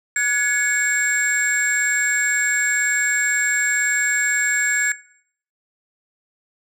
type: tone cluster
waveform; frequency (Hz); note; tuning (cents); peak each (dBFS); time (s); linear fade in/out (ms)
sine; 1471 / 1692 / 2221 / 7470; F#6 / G#6 / C#7 / A#8; -11 / +32 / +3 / +3; -27 / -19 / -24 / -20; 0.16-4.92; 2
effects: noise-tail reverb RT60 0.6 s tail -18 dB re dry + tanh soft clip ceiling -12 dBFS